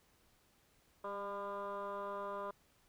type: tone with frequency modulation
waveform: sine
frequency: 804 Hz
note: G5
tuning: 44 cents sharp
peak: -38 dBFS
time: 1.04-2.51 s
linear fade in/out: 5 ms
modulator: 202 Hz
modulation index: 2.2
effects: tanh soft clip ceiling -36 dBFS + pink hiss -71 dBFS RMS until 2.88 s